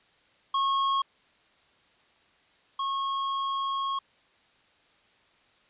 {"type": "tone pair in turn", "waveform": "square", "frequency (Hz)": [1091, 1091], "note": ["C#6", "C#6"], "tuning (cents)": [-28, -28], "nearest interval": "unison", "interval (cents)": 0, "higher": "neither", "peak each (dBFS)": [-24, -28], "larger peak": "first", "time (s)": [[0.54, 1.02], [2.79, 3.99]], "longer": "second", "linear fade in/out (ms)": 5, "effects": ["white hiss -63 dBFS RMS until 5.69 s", "resampled to 8000 Hz"]}